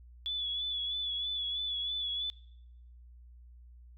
sine tone with vibrato, 3428 Hz, A7, 46 cents flat, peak -32 dBFS, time 0.26-2.3 s, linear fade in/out 0 ms, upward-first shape sine, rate 3.1 Hz, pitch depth 38 cents each way, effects noise-tail reverb RT60 0.8 s tail -22 dB re dry + added 60 Hz sine -51 dBFS peak until 3.97 s

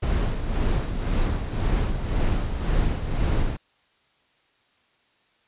brown noise with tremolo, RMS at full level -21 dBFS, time 0.02-3.57 s, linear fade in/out 10 ms, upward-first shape sine, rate 1.9 Hz, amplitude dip 55%, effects white hiss -64 dBFS RMS until 5.47 s + resampled to 8000 Hz

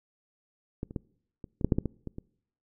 clicks, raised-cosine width 3 ms, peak -20 / -29 / -19 / -28 / -23 / -10 / -9 / -13 / -17 / -23 / -25 dBFS, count 11, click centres 0.831 / 0.909 / 0.962 / 1.442 / 1.612 / 1.646 / 1.722 / 1.785 / 1.857 / 2.073 / 2.184 s, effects noise-tail reverb RT60 0.7 s tail -24 dB re dry

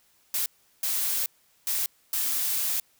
blue noise bursts at uneven times, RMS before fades -27 dBFS, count 4, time 0.34-0.46 / 0.83-1.26 / 1.67-1.86 / 2.13-2.8 s, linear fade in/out 2 ms, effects white hiss -64 dBFS RMS until 2.99 s

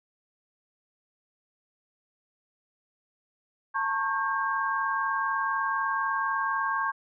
sine tone cluster, 892 / 932 / 1096 / 1596 Hz, A5 / A#5 / C#6 / G6, +23 / -1 / -20 / +31 cents, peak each -33 / -37 / -28 / -30 dBFS, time 3.74-6.92 s, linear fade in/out 20 ms, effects none

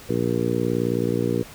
harmonic tone, 59 Hz, A#1, 22 cents sharp, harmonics 2 / 3 / 4 / 5 / 6 / 7 / 8, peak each -28 / -28 / -28 / -28 / -28 / -28 / -28 dBFS, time 0.09-1.43 s, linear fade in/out 5 ms, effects pink hiss -43 dBFS RMS until 1.54 s

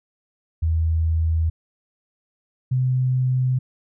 sine tone pair in turn, 81 / 128.17 Hz, E2 / C3, -30 / -35 cents, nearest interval minor sixth, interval 795 cents, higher second, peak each -17 dBFS, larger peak neither, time 0.62-1.5 / 2.71-3.59 s, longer neither, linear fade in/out 10 ms, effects none

